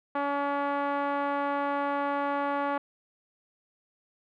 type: tone with low-pass filter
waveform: 5% pulse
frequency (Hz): 283.6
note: C#4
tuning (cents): +40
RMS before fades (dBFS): -29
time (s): 0.15-2.78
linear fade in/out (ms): 5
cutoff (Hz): 990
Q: 1.4
effects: none